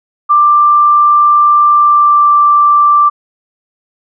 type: tone with pitch glide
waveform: sine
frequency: 1182 to 1174.5 Hz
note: D6 to D6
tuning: +11 to 0 cents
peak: -4 dBFS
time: 0.29-3.1 s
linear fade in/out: 20 ms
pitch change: -11 cents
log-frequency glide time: 1.7-2.32 s
effects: none